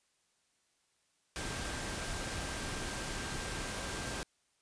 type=tone in noise; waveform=sine; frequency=1582 Hz; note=G6; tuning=15 cents sharp; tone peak=-48 dBFS; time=1.36-4.23 s; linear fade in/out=0 ms; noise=pink; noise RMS=-39 dBFS; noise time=1.36-4.23 s; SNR=-12 dB; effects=white hiss -75 dBFS RMS until 4.61 s + resampled to 22050 Hz